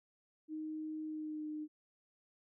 sine tone with pitch glide, 311.1 to 305 Hz, D#4 to D#4, 0 to -34 cents, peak -39 dBFS, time 0.48-1.68 s, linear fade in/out 50 ms, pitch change -34 cents, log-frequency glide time 1.05-1.46 s, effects none

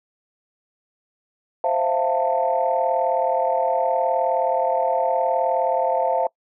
sine chord, F major seventh, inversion second, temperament equal with one note detuned, 523.3 / 659.3 / 698.5 / 891.3 Hz, C5 / E5 / F5 / A5, 0 / 0 / 0 / +22 cents, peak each -23 dBFS, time 1.64-6.27 s, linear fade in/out 2 ms, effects noise-tail reverb RT60 0.1 s tail -24 dB re dry + tanh soft clip ceiling -8 dBFS

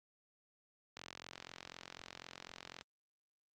click train, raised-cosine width 0.2 ms, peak -29 dBFS, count 82, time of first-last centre 0.97-2.811 s, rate 44 Hz, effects high-pass 80 Hz 12 dB/octave + Opus 48 kbps

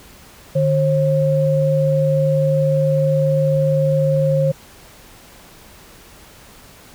sine tone pair together, 150.6 / 536.7 Hz, D3 / C5, +44 / +44 cents, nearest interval octave + minor seventh, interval 2200 cents, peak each -16 dBFS, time 0.55-4.52 s, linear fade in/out 10 ms, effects pink hiss -44 dBFS RMS until 6.94 s

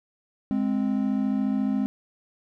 triangle tone pair together, 207.6 / 261.8 Hz, G#3 / C4, 0 / +1 cents, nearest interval major third, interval 401 cents, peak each -23 dBFS, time 0.51-1.86 s, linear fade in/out 0 ms, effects none

